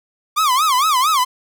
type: tone with vibrato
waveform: 45% pulse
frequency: 1134 Hz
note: C#6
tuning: 39 cents sharp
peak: -13 dBFS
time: 0.36-1.25 s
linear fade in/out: 20 ms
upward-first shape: sine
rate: 4.4 Hz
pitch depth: 230 cents each way
effects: none